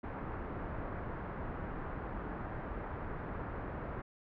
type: low-pass noise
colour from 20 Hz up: pink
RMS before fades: -41 dBFS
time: 0.03-4.02 s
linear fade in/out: 10 ms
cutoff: 1600 Hz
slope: 24 dB/octave
effects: none